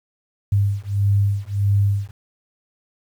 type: beating tone pair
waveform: sine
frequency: 99.7 / 101.3 Hz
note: G2 / G#2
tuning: +30 / -43 cents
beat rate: 1.6 Hz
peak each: -19 / -19 dBFS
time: 0.52-2.11 s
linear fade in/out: 5 ms
effects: 8-bit